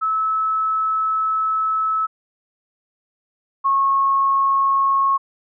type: tone pair in turn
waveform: sine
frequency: 1300 / 1093.2 Hz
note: E6 / C#6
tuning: -24 / -24 cents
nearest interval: minor third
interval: 300 cents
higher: first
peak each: -17 / -14 dBFS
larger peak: second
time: 0.01-2.07 / 3.64-5.18 s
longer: first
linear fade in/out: 20 ms
effects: none